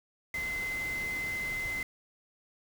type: tone in noise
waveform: sine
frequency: 2057 Hz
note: C7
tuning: 30 cents flat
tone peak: -32 dBFS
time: 0.34-1.83 s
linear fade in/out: 2 ms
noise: pink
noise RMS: -43 dBFS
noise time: 0.34-1.83 s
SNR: +8 dB
effects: none